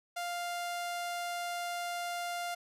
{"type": "tone", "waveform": "sawtooth", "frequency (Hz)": 699, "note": "F5", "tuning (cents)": 1, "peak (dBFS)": -31, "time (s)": [0.16, 2.55], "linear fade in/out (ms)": 10, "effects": ["resampled to 32000 Hz"]}